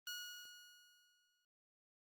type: tone with exponential decay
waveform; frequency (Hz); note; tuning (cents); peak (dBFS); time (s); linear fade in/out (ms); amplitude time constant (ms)
15% pulse; 1450; F#6; -35; -36; 0.07-1.45; 2; 300
effects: Opus 24 kbps